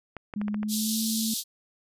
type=clicks; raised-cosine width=0.5 ms; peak=-22 dBFS; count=6; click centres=0.167 / 0.338 / 0.415 / 0.482 / 0.544 / 0.631 s
type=tone with pitch glide; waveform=sine; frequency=207.7 to 221.3 Hz; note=G#3 to A3; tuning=0 to +10 cents; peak=-27 dBFS; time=0.36-1.34 s; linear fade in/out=5 ms; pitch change=+110 cents; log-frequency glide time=0.48-1 s
type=high-pass noise; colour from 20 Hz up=pink; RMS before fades=-30 dBFS; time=0.68-1.44 s; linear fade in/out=50 ms; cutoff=3500 Hz; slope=48 dB/octave
effects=resampled to 32000 Hz